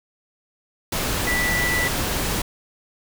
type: tone in noise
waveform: sine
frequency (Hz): 1969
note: B6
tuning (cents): -6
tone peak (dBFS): -21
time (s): 1.27-1.88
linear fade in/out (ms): 5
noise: pink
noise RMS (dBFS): -24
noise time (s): 0.92-2.42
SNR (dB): 0
effects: none